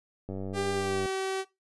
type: click train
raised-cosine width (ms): 2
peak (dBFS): -24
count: 75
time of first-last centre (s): 0.29-1.058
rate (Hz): 96.4
type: tone with pitch glide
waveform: sawtooth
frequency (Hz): 397.1 to 382.7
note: G4 to G4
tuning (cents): +22 to -42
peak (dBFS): -25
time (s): 0.53-1.45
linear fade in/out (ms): 50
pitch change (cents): -64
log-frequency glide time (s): 0.74-1.03
effects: noise-tail reverb RT60 0.2 s tail -19 dB re dry + resampled to 24000 Hz